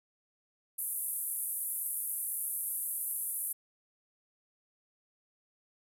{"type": "band-pass noise", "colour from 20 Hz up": "pink", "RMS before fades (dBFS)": -36, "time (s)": [0.78, 3.53], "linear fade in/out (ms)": 10, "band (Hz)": [10000, 13000], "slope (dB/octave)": 48, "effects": []}